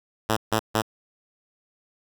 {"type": "tone bursts", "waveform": "5% pulse", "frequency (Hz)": 110, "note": "A2", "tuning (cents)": 0, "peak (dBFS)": -9, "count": 3, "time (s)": [0.29, 0.821], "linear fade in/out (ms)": 10, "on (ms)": 77, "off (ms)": 150, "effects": []}